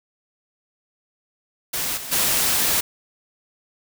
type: noise with level steps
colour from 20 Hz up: white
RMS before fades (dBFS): -25 / -33 / -20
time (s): 1.73-2.81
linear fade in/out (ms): 10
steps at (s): 1.96 / 2.11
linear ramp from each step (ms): 20
effects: none